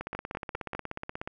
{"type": "two click trains", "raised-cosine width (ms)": 0.5, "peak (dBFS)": [-20, -19], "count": [22, 4], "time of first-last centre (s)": [[0.01, 1.275], [0.15, 0.75]], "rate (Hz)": [16.6, 5], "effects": []}